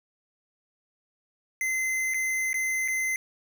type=tone with dropouts; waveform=square; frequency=2061 Hz; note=C7; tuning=27 cents flat; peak=-26 dBFS; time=1.61-3.16 s; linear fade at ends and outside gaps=1 ms; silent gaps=2.138-2.143 / 2.531-2.542 / 2.879-2.883 s; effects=none